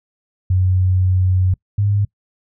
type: tone pair in turn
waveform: sine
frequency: 92.5 / 101.8 Hz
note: F#2 / G#2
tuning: 0 / -34 cents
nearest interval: major second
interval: 166 cents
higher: second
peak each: -12 / -13 dBFS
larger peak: first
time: 0.5-1.54 / 1.78-2.05 s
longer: first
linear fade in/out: 5 ms
effects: noise-tail reverb RT60 0.1 s tail -24 dB re dry